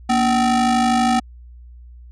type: ring-modulated tone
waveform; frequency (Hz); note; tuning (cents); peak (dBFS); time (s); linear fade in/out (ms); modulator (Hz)
square; 261.6; C4; 0; -12; 0.09-1.2; 10; 497
effects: added 60 Hz sine -38 dBFS peak until 2.11 s + resampled to 22050 Hz